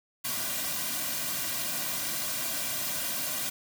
white noise with comb filter, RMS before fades -32 dBFS, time 0.24-3.5 s, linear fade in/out 10 ms, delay 2.3 ms, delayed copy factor -0.8, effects none

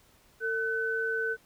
sine tone pair together, 450.5 / 1511.1 Hz, A4 / F#6, +41 / +36 cents, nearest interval octave + major sixth, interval 2095 cents, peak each -32 / -29 dBFS, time 0.4-1.37 s, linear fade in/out 50 ms, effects pink hiss -62 dBFS RMS until 1.45 s

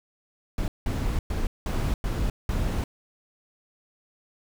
brown noise bursts at uneven times, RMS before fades -26 dBFS, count 6, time 0.58-0.68 / 0.86-1.19 / 1.3-1.47 / 1.66-1.94 / 2.04-2.3 / 2.49-2.84 s, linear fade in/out 2 ms, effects none

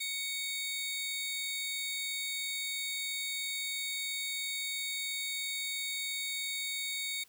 sawtooth tone pair together, 2233 / 3736 Hz, C#7 / A#7, +12 / +3 cents, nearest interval major sixth, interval 891 cents, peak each -34 / -34 dBFS, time 0-7.24 s, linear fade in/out 10 ms, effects white hiss -63 dBFS RMS until 7.28 s

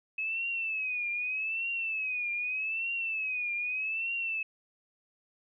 sine tone with vibrato, 2573 Hz, E7, 43 cents flat, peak -30 dBFS, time 0.18-4.43 s, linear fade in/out 5 ms, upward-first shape triangle, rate 0.82 Hz, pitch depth 130 cents each way, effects none

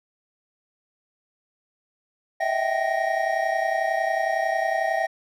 triangle tone cluster, 629 / 660 / 768 / 799 / 1864 Hz, D#5 / E5 / G5 / G5 / A#6, +19 / +2 / -36 / +33 / -1 cents, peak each -29 / -24 / -24 / -31 / -27 dBFS, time 2.4-5.07 s, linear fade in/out 10 ms, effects none

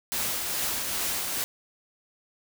white noise with tremolo, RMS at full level -28 dBFS, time 0.12-1.44 s, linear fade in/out 0 ms, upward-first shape triangle, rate 2.4 Hz, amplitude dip 35%, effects none

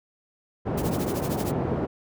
pink band-pass noise, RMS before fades -27 dBFS, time 0.65-1.87 s, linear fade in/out 20 ms, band 110 to 620 Hz, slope 12 dB/octave
white noise with tremolo, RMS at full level -35 dBFS, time 0.77-1.52 s, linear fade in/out 10 ms, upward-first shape triangle, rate 13 Hz, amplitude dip 95%
effects none

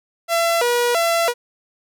sawtooth tone with vibrato, 570 Hz, C#5, 48 cents sharp, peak -12 dBFS, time 0.28-1.34 s, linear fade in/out 50 ms, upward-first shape square, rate 1.5 Hz, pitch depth 290 cents each way, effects none

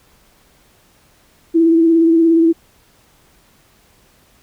sine tone with vibrato, 329.6 Hz, E4, in tune, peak -8 dBFS, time 1.54-2.53 s, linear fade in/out 20 ms, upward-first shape sine, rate 17 Hz, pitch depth 30 cents each way, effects pink hiss -53 dBFS RMS until 4.42 s

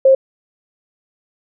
sine tone, 533 Hz, C5, 32 cents sharp, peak -6 dBFS, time 0.05-0.15 s, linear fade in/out 5 ms, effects none

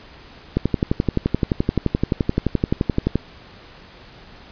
click train, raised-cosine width 3 ms, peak -4 dBFS, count 31, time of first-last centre 0.57-3.156 s, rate 11.6 Hz, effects pink hiss -44 dBFS RMS until 4.51 s + resampled to 11025 Hz

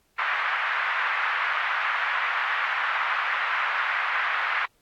pink band-pass noise, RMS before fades -26 dBFS, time 0.18-4.66 s, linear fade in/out 10 ms, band 1100 to 2200 Hz, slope 24 dB/octave, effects pink hiss -67 dBFS RMS until 4.81 s + AAC 64 kbps

